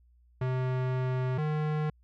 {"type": "tone pair in turn", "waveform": "square", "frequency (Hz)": [128.4, 152.69], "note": ["C3", "D#3"], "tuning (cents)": [-32, -32], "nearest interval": "minor third", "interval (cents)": 300, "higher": "second", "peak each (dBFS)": -28, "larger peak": "neither", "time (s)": [[0.41, 1.38], [1.38, 1.9]], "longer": "first", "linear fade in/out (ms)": 5, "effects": ["added 60 Hz sine -59 dBFS peak until 2.03 s", "low-pass 2000 Hz 12 dB/octave"]}